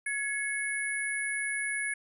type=tone cluster; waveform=sine; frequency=1687 / 2197 / 9970 Hz; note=G#6 / C#7 / D#9; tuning=+27 / -16 / +2 cents; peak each=-33 / -33 / -38 dBFS; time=0.06-1.94 s; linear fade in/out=5 ms; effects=none